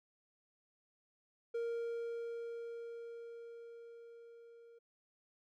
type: tone with level ramp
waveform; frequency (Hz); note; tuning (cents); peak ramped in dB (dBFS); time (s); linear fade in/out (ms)
triangle; 466.2; A#4; 0; -33 to -55; 1.54-4.79; 10
effects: none